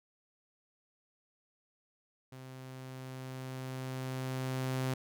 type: tone with level ramp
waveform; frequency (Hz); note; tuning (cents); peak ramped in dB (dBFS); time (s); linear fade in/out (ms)
sawtooth; 130.2; C3; -8; -43 to -27; 2.32-4.94; 5
effects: none